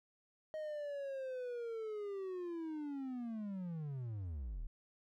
triangle linear sweep, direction down, 627 to 30.87 Hz, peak -38 dBFS, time 0.54-4.67 s, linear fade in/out 0 ms, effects none

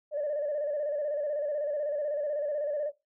sine tone with vibrato, 587.3 Hz, D5, in tune, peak -27 dBFS, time 0.11-2.92 s, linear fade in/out 50 ms, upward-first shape square, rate 16 Hz, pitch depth 54 cents each way, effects noise-tail reverb RT60 0.2 s tail -18 dB re dry + tanh soft clip ceiling -24 dBFS

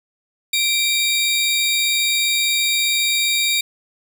sawtooth tone pair together, 2349 / 3745 Hz, D7 / A#7, 0 / +7 cents, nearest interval minor sixth, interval 807 cents, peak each -16 dBFS, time 0.53-3.61 s, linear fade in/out 5 ms, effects none

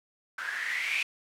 violet noise with low-pass filter sweep, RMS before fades -32 dBFS, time 0.38-1.03 s, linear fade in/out 5 ms, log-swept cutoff 1500 to 2500 Hz, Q 8.9, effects none

